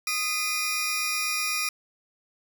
sawtooth tone cluster, 1248 / 2033 / 2428 / 5580 Hz, D#6 / B6 / D#7 / F8, +5 / +50 / -43 / -2 cents, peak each -30 / -34 / -25 / -28 dBFS, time 0.07-1.69 s, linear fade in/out 2 ms, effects none

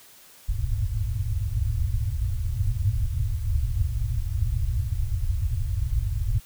white low-pass noise, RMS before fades -25 dBFS, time 0.48-6.4 s, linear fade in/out 10 ms, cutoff 120 Hz, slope 96 dB/octave, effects white hiss -51 dBFS RMS until 6.45 s

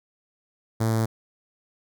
sawtooth tone with notch filter, 111.9 Hz, A2, 30 cents sharp, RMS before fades -23 dBFS, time 0.8-1.06 s, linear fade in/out 10 ms, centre 2700 Hz, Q 0.85, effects none

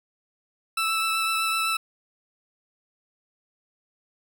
20% pulse tone with vibrato, 1318.5 Hz, E6, in tune, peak -18 dBFS, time 0.77-1.77 s, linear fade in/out 5 ms, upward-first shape triangle, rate 7.9 Hz, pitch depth 13 cents each way, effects none

